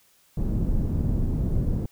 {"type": "low-pass noise", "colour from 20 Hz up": "pink", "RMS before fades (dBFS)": -24, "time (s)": [0.37, 1.86], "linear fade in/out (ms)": 5, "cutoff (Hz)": 200, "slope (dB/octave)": 12, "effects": ["white hiss -61 dBFS RMS until 1.91 s"]}